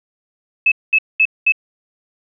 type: tone bursts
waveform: sine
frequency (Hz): 2600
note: E7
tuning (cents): -24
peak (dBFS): -9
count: 4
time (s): 0.66-1.522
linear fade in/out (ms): 5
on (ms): 58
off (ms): 210
effects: none